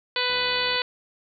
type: harmonic tone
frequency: 497 Hz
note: B4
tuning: 11 cents sharp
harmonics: 1 / 2 / 3 / 4 / 5 / 6 / 7 / 8 / 9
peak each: -31 / -31 / -31 / -31 / -31 / -31 / -31 / -31 / -31 dBFS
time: 0.16-0.82 s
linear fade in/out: 2 ms
type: click train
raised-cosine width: 1 ms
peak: -29 dBFS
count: 33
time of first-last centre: 0.3-0.76 s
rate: 69.6 Hz
effects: none